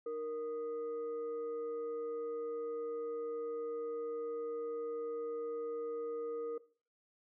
sine tone with frequency modulation, 466.2 Hz, A#4, in tune, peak -36 dBFS, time 0.06-6.58 s, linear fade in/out 5 ms, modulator 771 Hz, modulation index 0.33, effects noise-tail reverb RT60 0.4 s tail -18 dB re dry

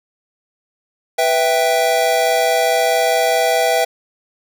square chord, E minor, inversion second, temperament equal, 493.9 / 659.3 / 784 Hz, B4 / E5 / G5, 0 / 0 / 0 cents, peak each -20 / -17 / -19 dBFS, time 1.18-3.85 s, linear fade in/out 10 ms, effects none

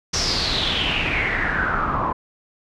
pink noise with low-pass filter sweep, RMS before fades -22 dBFS, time 0.13-2.13 s, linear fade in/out 10 ms, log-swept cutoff 5700 to 990 Hz, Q 7.2, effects none

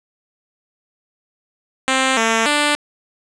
5% pulse tone with pitch steps, 263.2 / 225.4 / 294.3 Hz, C4 / A3 / D4, +10 / +42 / +4 cents, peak -3 dBFS, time 1.88-2.75 s, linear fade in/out 0 ms, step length 290 ms, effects resampled to 22050 Hz + 7-bit

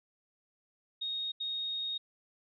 sine tone bursts at uneven times, 3729 Hz, A#7, in tune, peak -33 dBFS, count 2, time 1.01-1.32 / 1.4-1.98 s, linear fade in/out 10 ms, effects none

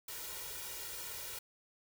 white noise with comb filter, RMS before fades -44 dBFS, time 0.08-1.39 s, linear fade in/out 5 ms, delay 2.1 ms, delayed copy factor +0.85, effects none

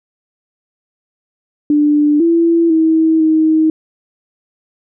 sine tone with pitch steps, 295.9 / 334.9 / 320.9 / 315.5 Hz, D4 / E4 / E4 / D#4, +13 / +27 / -46 / +24 cents, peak -8 dBFS, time 1.7-3.7 s, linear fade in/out 2 ms, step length 500 ms, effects none

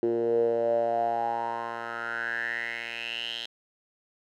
10% pulse tone with band-pass filter sweep, 116.54 Hz, A#2, in tune, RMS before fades -29 dBFS, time 0.03-3.46 s, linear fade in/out 0 ms, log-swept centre 370 to 3400 Hz, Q 7.5, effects none

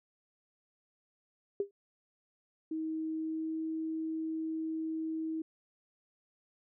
sine tone with exponential decay, 400.9 Hz, G4, 39 cents sharp, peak -25 dBFS, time 1.6-1.71 s, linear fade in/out 2 ms, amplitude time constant 22 ms
sine tone with pitch glide, 317.4 to 319.6 Hz, D#4 to D#4, +35 to +47 cents, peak -33 dBFS, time 2.71-5.42 s, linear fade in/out 5 ms, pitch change +12 cents, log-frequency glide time 3.15-3.61 s
effects none

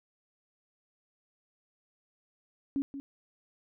sine tone with echo, 277.2 Hz, C#4, in tune, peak -27 dBFS, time 2.76-2.82 s, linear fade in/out 0 ms, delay 180 ms, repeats 1, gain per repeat -10 dB, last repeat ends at 3 s, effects none

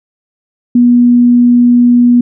sine tone, 242.4 Hz, B3, 32 cents flat, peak -3 dBFS, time 0.75-2.21 s, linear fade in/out 5 ms, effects none

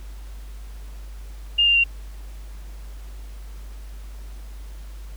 sine tone with pitch steps, 2819 / 2791 / 2764 Hz, F7 / F7 / F7, +16 / -2 / -19 cents, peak -14 dBFS, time 1.58-1.841 s, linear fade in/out 10 ms, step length 87 ms, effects added 50 Hz sine -34 dBFS peak until 5.16 s + pink hiss -51 dBFS RMS until 5.16 s

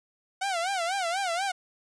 sawtooth tone with vibrato, 730 Hz, F#5, 24 cents flat, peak -23 dBFS, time 0.41-1.52 s, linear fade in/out 10 ms, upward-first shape sine, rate 4.1 Hz, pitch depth 160 cents each way, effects resampled to 22050 Hz + 10-bit

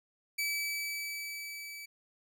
sawtooth tone with level ramp, 2300 Hz, D7, 37 cents flat, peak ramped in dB -27 to -40 dBFS, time 0.38-1.86 s, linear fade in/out 10 ms, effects none

